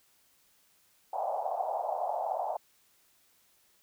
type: band-pass noise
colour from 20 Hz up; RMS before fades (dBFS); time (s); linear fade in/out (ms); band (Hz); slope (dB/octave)
white; -33; 1.13-2.57; 5; 620 to 810; 48
effects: white hiss -67 dBFS RMS until 3.82 s